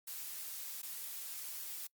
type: noise with dropouts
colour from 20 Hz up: blue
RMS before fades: -44 dBFS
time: 0.07-1.87 s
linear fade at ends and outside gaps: 5 ms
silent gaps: 0.819-0.829 s
effects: noise-tail reverb RT60 0.1 s tail -25 dB re dry + Opus 48 kbps